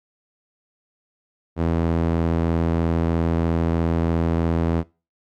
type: tone with band-pass filter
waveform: sawtooth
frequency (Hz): 83.1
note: E2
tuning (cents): +15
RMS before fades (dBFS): -21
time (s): 1.56-4.84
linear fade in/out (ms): 50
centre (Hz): 310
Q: 0.53
effects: noise-tail reverb RT60 0.3 s tail -21 dB re dry + Opus 48 kbps